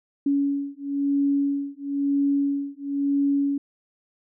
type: beating tone pair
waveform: sine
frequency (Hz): 280.6 / 281.6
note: C#4 / C#4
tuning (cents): +21 / +27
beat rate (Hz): 1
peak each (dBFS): -24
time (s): 0.26-3.58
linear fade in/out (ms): 5
effects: none